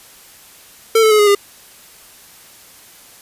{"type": "tone with pitch steps", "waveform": "square", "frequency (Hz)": [448.3, 436.8, 425.6, 414.7, 404], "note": ["A4", "A4", "G#4", "G#4", "G#4"], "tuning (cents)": [32, -13, 42, -3, -48], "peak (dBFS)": -9, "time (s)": [0.95, 1.35], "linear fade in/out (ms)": 5, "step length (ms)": 80, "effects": ["white hiss -43 dBFS RMS until 3.21 s", "resampled to 32000 Hz"]}